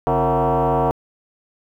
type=tone with frequency modulation; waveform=sine; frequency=142.3 Hz; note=C#3; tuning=46 cents sharp; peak=-14 dBFS; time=0.07-0.91 s; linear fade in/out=0 ms; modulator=201 Hz; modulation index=4.4; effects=tanh soft clip ceiling -10 dBFS + 9-bit